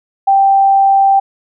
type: tone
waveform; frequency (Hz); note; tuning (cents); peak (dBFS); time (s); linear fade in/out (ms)
sine; 784; G5; 0; -6; 0.27-1.2; 10
effects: none